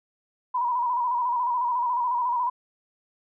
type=tone with vibrato; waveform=sine; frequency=976 Hz; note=B5; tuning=21 cents flat; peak=-22 dBFS; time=0.54-2.5 s; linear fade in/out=10 ms; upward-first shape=square; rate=14 Hz; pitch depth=50 cents each way; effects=none